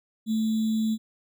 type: tone with sample-and-hold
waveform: sine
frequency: 220 Hz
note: A3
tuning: in tune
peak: -22 dBFS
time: 0.26-0.98 s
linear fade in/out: 50 ms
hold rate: 3675 Hz
effects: none